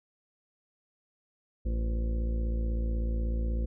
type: harmonic tone with a mistuned harmonic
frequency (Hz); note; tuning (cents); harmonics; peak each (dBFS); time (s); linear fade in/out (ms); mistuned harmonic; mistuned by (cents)
56.2; A1; +37; 1 / 2 / 3 / 4 / 5 / 6 / 7 / 8 / 9 / 10; -27 / -43 / -48 / -40 / -53 / -45 / -55 / -55 / -46 / -57; 1.65-3.66; 10; 8; +78
effects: none